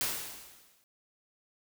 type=noise with exponential decay; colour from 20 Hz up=white; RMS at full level=-30 dBFS; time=0.01-0.84 s; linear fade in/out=0 ms; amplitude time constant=180 ms; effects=none

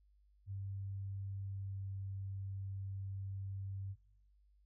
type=tone with pitch glide; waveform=sine; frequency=98 to 97.32 Hz; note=G2 to G2; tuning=0 to -12 cents; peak=-40 dBFS; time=0.46-3.96 s; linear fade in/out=50 ms; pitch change=-12 cents; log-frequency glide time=1.45-1.85 s; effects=noise-tail reverb RT60 0.8 s tail -26 dB re dry + added 50 Hz sine -66 dBFS peak until 4.65 s

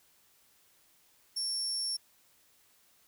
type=tone; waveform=35% pulse; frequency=5460 Hz; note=F8; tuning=40 cents flat; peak=-29 dBFS; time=1.36-1.97 s; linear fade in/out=10 ms; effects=white hiss -66 dBFS RMS until 3.07 s

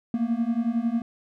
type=beating tone pair; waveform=triangle; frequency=226.6 / 237.6 Hz; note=A#3 / A#3; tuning=-49 / +33 cents; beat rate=11 Hz; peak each=-24 / -23 dBFS; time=0.14-1.02 s; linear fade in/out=2 ms; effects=none

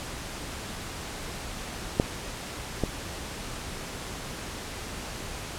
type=clicks; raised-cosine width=2 ms; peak=-6 / -11 dBFS; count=2; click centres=1.999 / 2.837 s; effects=pink hiss -37 dBFS RMS until 5.58 s + low-pass 10000 Hz 12 dB/octave

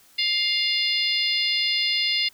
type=harmonic tone; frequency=703 Hz; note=F5; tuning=11 cents sharp; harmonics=3 / 4 / 5 / 6 / 7; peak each=-27 / -27 / -27 / -27 / -27 dBFS; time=0.18-2.29 s; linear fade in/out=10 ms; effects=white hiss -55 dBFS RMS until 2.33 s

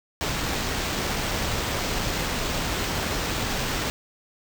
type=noise with sample-and-hold; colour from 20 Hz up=pink; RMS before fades=-27 dBFS; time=0.21-3.9 s; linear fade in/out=0 ms; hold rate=11025 Hz; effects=none

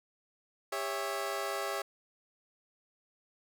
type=chord; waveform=20% pulse; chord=C# diminished; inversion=second; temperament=equal with one note detuned; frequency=401.2 / 554.4 / 659.3 Hz; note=G4 / C#5 / E5; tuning=+40 / 0 / 0 cents; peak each=-33 dBFS; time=0.72-1.82 s; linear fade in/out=5 ms; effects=none

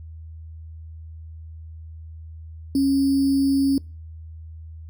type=tone with sample-and-hold; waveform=sine; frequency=274 Hz; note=C#4; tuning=20 cents flat; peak=-16 dBFS; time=2.75-3.78 s; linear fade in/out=2 ms; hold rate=4900 Hz; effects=noise-tail reverb RT60 0.3 s tail -24 dB re dry + added 80 Hz sine -36 dBFS peak until 4.89 s

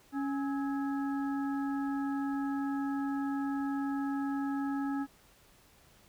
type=harmonic tone with a mistuned harmonic; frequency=277.2 Hz; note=C#4; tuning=in tune; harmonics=1 / 3 / 5 / 6; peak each=-31 / -41 / -45 / -47 dBFS; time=0.12-5.07 s; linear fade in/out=50 ms; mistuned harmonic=5; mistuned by=-120 cents; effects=pink hiss -62 dBFS RMS until 6.08 s

